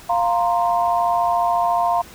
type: chord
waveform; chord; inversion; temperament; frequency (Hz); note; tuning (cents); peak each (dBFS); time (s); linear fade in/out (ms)
sine; F suspended fourth; none; equal; 698.5 / 932.3 / 1046.5; F5 / Bb5 / C6; 0 / 0 / 0; -18 / -21 / -23; 0.09-2.02; 10
effects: pink hiss -42 dBFS RMS until 2.14 s